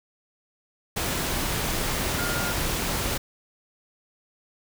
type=tone in noise; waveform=sine; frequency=1414 Hz; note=F6; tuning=21 cents sharp; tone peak=-31 dBFS; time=2.18-2.53 s; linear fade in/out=10 ms; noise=pink; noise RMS=-27 dBFS; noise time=0.96-3.18 s; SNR=-7 dB; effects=none